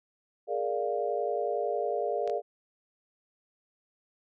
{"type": "chord", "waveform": "sine", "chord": "Bb dominant seventh", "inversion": "third", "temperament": "equal", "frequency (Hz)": [415.3, 466.2, 587.3, 698.5], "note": ["Ab4", "Bb4", "D5", "F5"], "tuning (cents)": [0, 0, 0, 0], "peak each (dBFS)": -33, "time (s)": [0.47, 2.42], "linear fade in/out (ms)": 50}
{"type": "clicks", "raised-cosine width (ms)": 0.2, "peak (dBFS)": [-27, -28], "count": 2, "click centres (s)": [2.276, 2.298]}
{"effects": []}